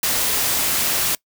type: noise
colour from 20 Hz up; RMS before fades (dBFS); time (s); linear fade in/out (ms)
white; -20; 0.03-1.15; 2
effects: noise-tail reverb RT60 0.1 s tail -23 dB re dry